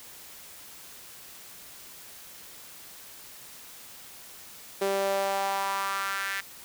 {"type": "tone with high-pass filter sweep", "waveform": "sawtooth", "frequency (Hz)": 196, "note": "G3", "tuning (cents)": 0, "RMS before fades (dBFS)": -29, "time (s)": [4.81, 6.41], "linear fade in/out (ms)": 10, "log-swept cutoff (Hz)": [440, 1800], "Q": 3.2, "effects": ["white hiss -47 dBFS RMS until 6.64 s"]}